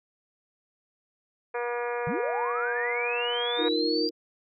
harmonic tone, 240.3 Hz, B3, 47 cents flat, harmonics 2 / 3 / 4 / 5 / 6 / 7 / 8 / 9 / 10, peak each -30 / -37 / -36 / -40 / -41 / -39 / -46 / -44 / -44 dBFS, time 1.54-3.69 s, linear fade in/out 10 ms
sine linear sweep, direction up, 130.1 to 4790 Hz, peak -29 dBFS, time 2.07-4.09 s, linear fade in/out 0 ms
sine chord, Eb suspended second, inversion none, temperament equal, 311.1 / 349.2 / 466.2 Hz, Eb4 / F4 / Bb4, 0 / 0 / 0 cents, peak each -28 / -30 / -28 dBFS, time 3.57-4.11 s, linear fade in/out 50 ms
effects none

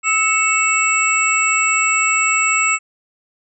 sine tone cluster, 1295 / 2214 / 2662 / 7690 Hz, E6 / C#7 / E7 / B8, -31 / -3 / +16 / -47 cents, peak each -19 dBFS, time 0.03-2.79 s, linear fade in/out 50 ms, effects none

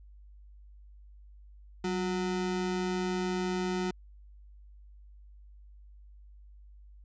square ring-modulated tone, 275.1 Hz, C#4, 13 cents flat, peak -27 dBFS, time 1.84-3.91 s, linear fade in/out 5 ms, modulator 87.1 Hz, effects added 50 Hz sine -50 dBFS peak until 7.04 s + resampled to 16000 Hz

